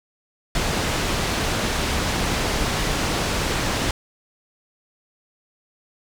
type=low-pass noise; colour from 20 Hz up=pink; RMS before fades=-23 dBFS; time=0.55-3.91 s; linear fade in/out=2 ms; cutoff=7000 Hz; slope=12 dB/octave; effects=none